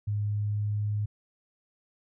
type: tone with pitch glide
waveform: sine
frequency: 103.83 to 104.55 Hz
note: G#2 to G#2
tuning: 0 to +12 cents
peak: -26 dBFS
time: 0.07-1.06 s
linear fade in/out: 10 ms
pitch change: +12 cents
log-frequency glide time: 0.21-0.93 s
effects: none